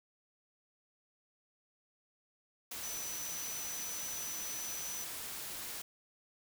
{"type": "tone in noise", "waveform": "sine", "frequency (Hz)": 5980, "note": "F#8", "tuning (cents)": 17, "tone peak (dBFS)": -41, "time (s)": [2.83, 5.04], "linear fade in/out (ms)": 5, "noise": "white", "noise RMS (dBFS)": -43, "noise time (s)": [2.71, 5.82], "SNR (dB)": -1, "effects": []}